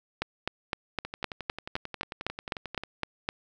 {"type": "two click trains", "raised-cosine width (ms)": 0.3, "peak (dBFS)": [-12, -20], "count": [13, 21], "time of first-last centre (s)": [[0.22, 3.289], [1.05, 2.836]], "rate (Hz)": [3.91, 11.2], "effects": []}